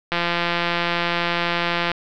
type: click train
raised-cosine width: 0.3 ms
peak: -5 dBFS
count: 310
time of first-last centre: 0.12-1.917 s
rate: 172 Hz
effects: low-pass 5000 Hz 12 dB/octave